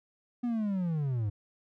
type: linear sweep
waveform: triangle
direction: down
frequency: 246.9 to 98 Hz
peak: -26 dBFS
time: 0.43-1.3 s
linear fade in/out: 10 ms
effects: none